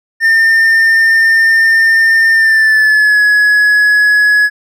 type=tone with pitch glide; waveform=triangle; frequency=1807 to 1686 Hz; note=A6 to G#6; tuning=+46 to +26 cents; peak=-4 dBFS; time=0.2-4.5 s; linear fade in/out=50 ms; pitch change=-120 cents; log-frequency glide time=2.34-3.21 s; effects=none